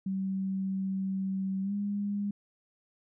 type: tone with pitch glide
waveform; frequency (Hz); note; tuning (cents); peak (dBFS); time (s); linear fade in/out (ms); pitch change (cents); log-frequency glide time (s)
sine; 191.8 to 203.1; G3 to G#3; -37 to -38; -29; 0.06-2.31; 5; +99; 1.62-1.73
effects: none